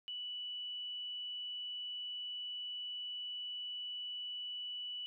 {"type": "tone", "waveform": "sine", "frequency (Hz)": 2960, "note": "F#7", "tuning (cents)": 0, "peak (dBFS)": -40, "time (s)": [0.08, 5.06], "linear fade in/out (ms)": 0, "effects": []}